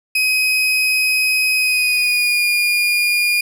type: tone with pitch glide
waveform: 35% pulse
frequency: 2523 to 2427 Hz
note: D#7 to D#7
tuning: +23 to -44 cents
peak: -12 dBFS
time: 0.15-3.41 s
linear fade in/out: 5 ms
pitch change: -67 cents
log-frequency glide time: 1.56-2.44 s
effects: none